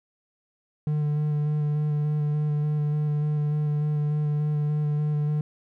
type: tone with vibrato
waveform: triangle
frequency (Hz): 149.4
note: D3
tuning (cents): +30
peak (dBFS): -20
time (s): 0.87-5.41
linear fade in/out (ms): 2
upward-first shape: square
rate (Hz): 3.4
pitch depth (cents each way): 13
effects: none